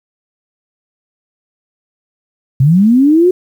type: linear sweep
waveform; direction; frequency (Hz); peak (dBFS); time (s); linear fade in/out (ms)
sine; up; 124.8 to 373.1; -5; 2.6-3.31; 5
effects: 7-bit